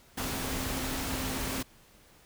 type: tone in noise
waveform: sine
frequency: 261.6 Hz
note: C4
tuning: in tune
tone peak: -38 dBFS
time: 0.17-1.63 s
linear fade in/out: 10 ms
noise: pink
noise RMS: -34 dBFS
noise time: 0.17-1.63 s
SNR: -7 dB
effects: pink hiss -59 dBFS RMS until 2.25 s